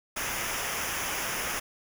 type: noise with comb filter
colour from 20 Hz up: pink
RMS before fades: -32 dBFS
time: 0.16-1.6 s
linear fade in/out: 10 ms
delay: 0.24 ms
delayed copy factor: -0.75
effects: none